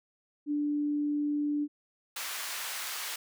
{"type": "tone", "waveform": "sine", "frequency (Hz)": 293.7, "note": "D4", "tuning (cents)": 0, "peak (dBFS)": -27, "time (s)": [0.46, 1.68], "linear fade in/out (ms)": 50}
{"type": "high-pass noise", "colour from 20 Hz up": "pink", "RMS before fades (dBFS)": -37, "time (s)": [2.16, 3.16], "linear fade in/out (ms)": 5, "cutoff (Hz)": 1300, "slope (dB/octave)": 12}
{"effects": []}